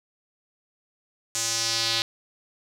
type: tone with band-pass filter sweep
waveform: square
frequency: 114.4 Hz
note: A#2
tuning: 32 cents flat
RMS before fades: -26 dBFS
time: 1.35-2.02 s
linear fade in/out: 0 ms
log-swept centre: 7000 to 4000 Hz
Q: 2.7
effects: none